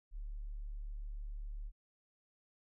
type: tone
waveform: sine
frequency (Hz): 36.4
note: D1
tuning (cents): -15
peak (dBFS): -40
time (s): 0.11-1.72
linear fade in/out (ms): 50
effects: none